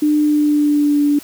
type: tone with pitch glide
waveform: sine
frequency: 300 to 290.6 Hz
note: D4 to D4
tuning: +37 to -18 cents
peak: -11 dBFS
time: 0.02-1.19 s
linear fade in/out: 5 ms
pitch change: -55 cents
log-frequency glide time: 0.18-1.03 s
effects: white hiss -39 dBFS RMS until 1.23 s